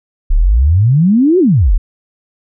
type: exponential two-way sweep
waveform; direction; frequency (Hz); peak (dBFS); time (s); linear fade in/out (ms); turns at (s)
sine; up then down; 31.87 to 388.2 to 31.87; -6; 0.3-1.78; 10; 1.39
effects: none